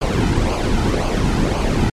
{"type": "noise with flanger", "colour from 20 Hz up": "brown", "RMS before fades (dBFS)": -17, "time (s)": [0.01, 1.9], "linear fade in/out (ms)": 10, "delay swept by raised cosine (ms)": [0.53, 1.83], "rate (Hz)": 1.9, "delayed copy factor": -0.6, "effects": ["low-pass 8000 Hz 12 dB/octave", "MP3 64 kbps"]}